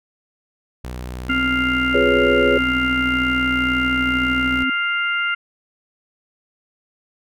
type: tone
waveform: sawtooth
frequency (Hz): 62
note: B1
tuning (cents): +7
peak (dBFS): -24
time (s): 0.84-4.64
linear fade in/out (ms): 5
type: harmonic tone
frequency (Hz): 698.5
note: F5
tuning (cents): 0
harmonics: 2 / 3 / 4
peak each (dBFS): -20 / -24 / -26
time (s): 1.29-5.35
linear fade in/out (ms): 10
type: tone with tremolo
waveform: sine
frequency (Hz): 261.6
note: C4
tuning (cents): 0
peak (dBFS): -20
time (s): 1.29-4.7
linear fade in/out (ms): 5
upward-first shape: triangle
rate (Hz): 13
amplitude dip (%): 25
type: chord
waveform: sine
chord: C# dominant seventh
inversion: first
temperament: equal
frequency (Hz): 349.2 / 415.3 / 493.9 / 554.4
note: E#4 / G#4 / B4 / C#5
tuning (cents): 0 / 0 / 0 / 0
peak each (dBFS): -23 / -18 / -21 / -20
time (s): 1.94-2.58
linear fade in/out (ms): 5
effects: none